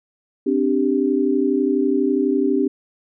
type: chord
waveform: sine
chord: C suspended second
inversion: none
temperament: equal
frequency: 261.6 / 293.7 / 392 Hz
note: C4 / D4 / G4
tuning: 0 / 0 / 0 cents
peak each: -20 dBFS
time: 0.46-2.68 s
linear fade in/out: 10 ms
effects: none